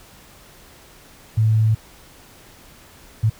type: tone bursts at uneven times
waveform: sine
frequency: 109.9 Hz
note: A2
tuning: 2 cents flat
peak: -13 dBFS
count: 2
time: 1.37-1.75 / 3.23-3.3 s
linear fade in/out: 10 ms
effects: pink hiss -47 dBFS RMS until 3.39 s